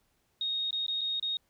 sine tone with dropouts, 3729 Hz, A#7, in tune, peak -29 dBFS, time 0.41-1.37 s, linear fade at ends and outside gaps 2 ms, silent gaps 0.708-0.728 / 0.865-0.881 / 1.01-1.014 / 1.198-1.226 s, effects pink hiss -73 dBFS RMS until 1.49 s

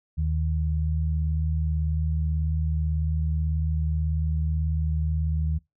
sine tone pair together, 77.31 / 155.56 Hz, D#2 / D#3, -11 / 0 cents, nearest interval octave, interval 1211 cents, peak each -23 / -29 dBFS, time 0.17-5.59 s, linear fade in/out 20 ms, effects noise-tail reverb RT60 0.2 s tail -24 dB re dry

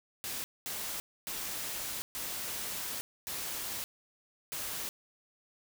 white noise bursts at uneven times, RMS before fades -38 dBFS, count 6, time 0.24-0.44 / 0.66-1 / 1.27-2.02 / 2.15-3.01 / 3.27-3.84 / 4.52-4.89 s, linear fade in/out 0 ms, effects none

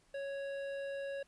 triangle tone with hard clipping, 554.4 Hz, C#5, in tune, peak -40 dBFS, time 0.14-1.23 s, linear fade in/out 5 ms, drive 15 dB, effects pink hiss -70 dBFS RMS until 1.27 s + resampled to 24000 Hz

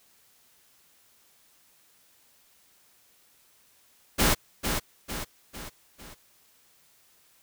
pink noise with echo, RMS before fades -22 dBFS, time 4.18-4.35 s, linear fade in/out 20 ms, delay 450 ms, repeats 4, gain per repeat -6 dB, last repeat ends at 6.15 s, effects white hiss -62 dBFS RMS until 7.42 s

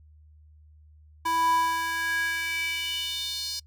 square tone with high-pass filter sweep, 329.6 Hz, E4, in tune, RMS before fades -28 dBFS, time 1.25-3.6 s, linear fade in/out 10 ms, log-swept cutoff 800 to 4800 Hz, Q 4.7, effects noise-tail reverb RT60 0.1 s tail -26 dB re dry + added 76 Hz sine -51 dBFS peak until 3.66 s

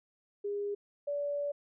sine tone pair in turn, 407.4 / 576.2 Hz, G#4 / D5, -33 / -33 cents, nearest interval tritone, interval 600 cents, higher second, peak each -32 / -31 dBFS, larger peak second, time 0.44-0.75 / 1.07-1.52 s, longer second, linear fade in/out 10 ms, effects none

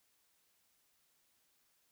silence, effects white hiss -75 dBFS RMS until 1.91 s

